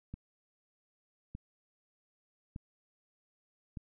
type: click train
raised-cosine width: 5 ms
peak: -29 dBFS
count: 4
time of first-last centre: 0.14-3.772 s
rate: 0.826 Hz
effects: none